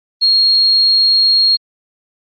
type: tone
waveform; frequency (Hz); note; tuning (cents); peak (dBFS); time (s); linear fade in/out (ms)
sine; 4268; C8; +34; -8; 0.21-1.57; 20
effects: Opus 32 kbps